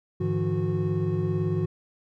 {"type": "tone cluster", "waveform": "triangle", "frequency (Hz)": [102.9, 150.4, 168.5, 365.8], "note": ["G#2", "D3", "E3", "F#4"], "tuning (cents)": [-16, 42, 38, -20], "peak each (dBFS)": -27, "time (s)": [0.2, 1.66], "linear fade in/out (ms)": 10, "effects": []}